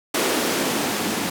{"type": "noise with band-pass filter sweep", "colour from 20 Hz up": "blue", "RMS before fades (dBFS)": -23, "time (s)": [0.14, 1.3], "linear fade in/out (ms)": 5, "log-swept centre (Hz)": [340, 210], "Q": 1.7, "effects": []}